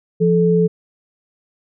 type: tone pair together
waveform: sine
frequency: 172.4 / 434.4 Hz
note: F3 / A4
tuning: -22 / -22 cents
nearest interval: octave + major third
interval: 1600 cents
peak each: -14 dBFS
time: 0.2-0.68 s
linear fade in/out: 20 ms
effects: none